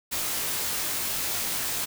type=noise with comb filter; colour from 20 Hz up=white; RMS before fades=-29 dBFS; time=0.11-1.86 s; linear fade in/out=20 ms; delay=19 ms; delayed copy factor=-0.75; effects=none